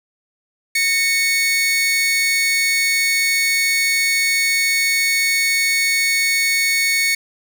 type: tone pair together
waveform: sawtooth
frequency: 1831.8 / 2213 Hz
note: A#6 / C#7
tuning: -31 / -3 cents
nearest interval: minor third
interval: 328 cents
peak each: -22 / -12 dBFS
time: 0.75-7.15 s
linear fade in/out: 5 ms
effects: none